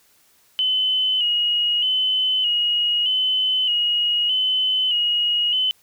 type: tone with vibrato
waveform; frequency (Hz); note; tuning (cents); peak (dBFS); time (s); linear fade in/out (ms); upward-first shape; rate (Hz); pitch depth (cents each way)
sine; 2960; F#7; 0; -17; 0.59-5.71; 0; square; 0.81; 43
effects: white hiss -58 dBFS RMS until 5.82 s